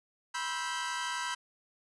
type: chord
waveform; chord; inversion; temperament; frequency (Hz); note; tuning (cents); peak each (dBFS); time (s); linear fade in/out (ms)
sawtooth; C major seventh; third; equal with one note detuned; 975.3 / 1046.5 / 1318.5 / 1568; B5 / C6 / E6 / G6; -22 / 0 / 0 / 0; -33 / -39 / -37 / -34; 0.34-1.35; 10
effects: resampled to 22050 Hz + 10-bit